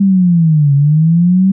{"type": "linear two-way sweep", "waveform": "sine", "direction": "down then up", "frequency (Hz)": [199.9, 138.59, 194.9], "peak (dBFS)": -6, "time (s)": [0, 1.52], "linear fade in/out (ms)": 10, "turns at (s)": 0.74, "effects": []}